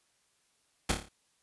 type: noise with echo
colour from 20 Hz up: pink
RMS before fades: -27 dBFS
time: 0.89-0.92 s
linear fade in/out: 5 ms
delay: 28 ms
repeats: 6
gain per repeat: -5 dB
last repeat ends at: 1.088 s
effects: white hiss -72 dBFS RMS until 1.42 s + resampled to 24000 Hz